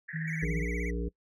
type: band-pass noise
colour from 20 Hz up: pink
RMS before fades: -41 dBFS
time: 0.08-0.45 s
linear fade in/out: 10 ms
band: 1700 to 1900 Hz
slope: 96 dB/octave
type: tone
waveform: sine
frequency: 159.6 Hz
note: D#3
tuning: 44 cents sharp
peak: -32 dBFS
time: 0.13-0.64 s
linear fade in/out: 20 ms
type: tone with vibrato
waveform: triangle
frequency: 2113 Hz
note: C7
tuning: 16 cents sharp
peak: -36 dBFS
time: 0.27-0.91 s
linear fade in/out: 10 ms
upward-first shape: sine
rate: 17 Hz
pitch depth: 140 cents each way
type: harmonic tone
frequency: 58.4 Hz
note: A#1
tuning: 4 cents sharp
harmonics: 1 / 3 / 5 / 7 / 8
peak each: -32 / -37 / -39 / -40 / -41 dBFS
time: 0.42-1.09 s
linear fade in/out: 10 ms
effects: noise-tail reverb RT60 0.1 s tail -23 dB re dry